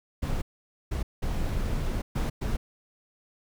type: noise bursts at uneven times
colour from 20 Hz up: brown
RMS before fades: -28 dBFS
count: 5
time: 0.22-0.42 / 0.91-1.03 / 1.22-2.02 / 2.15-2.3 / 2.41-2.57 s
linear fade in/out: 10 ms
effects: none